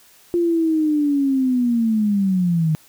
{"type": "linear sweep", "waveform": "sine", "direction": "down", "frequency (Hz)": [349.2, 153.5], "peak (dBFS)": -15, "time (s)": [0.34, 2.75], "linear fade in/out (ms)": 0, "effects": ["white hiss -51 dBFS RMS until 2.88 s"]}